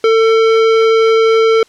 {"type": "tone with hard clipping", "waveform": "sine", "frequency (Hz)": 448.1, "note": "A4", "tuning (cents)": 32, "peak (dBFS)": -9, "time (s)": [0.04, 1.63], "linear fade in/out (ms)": 2, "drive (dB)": 15, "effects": ["white hiss -49 dBFS RMS until 1.68 s", "low-pass 7000 Hz 12 dB/octave"]}